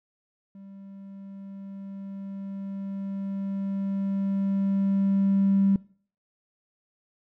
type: tone with level ramp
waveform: triangle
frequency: 196 Hz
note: G3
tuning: in tune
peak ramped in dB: -41 to -14 dBFS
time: 0.55-5.76 s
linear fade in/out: 2 ms
effects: noise-tail reverb RT60 0.5 s tail -26 dB re dry + tanh soft clip ceiling -15 dBFS